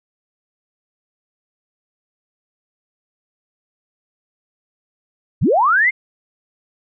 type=linear sweep; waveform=sine; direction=up; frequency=62.2 to 2162 Hz; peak=-11 dBFS; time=5.41-5.91 s; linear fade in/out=20 ms; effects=none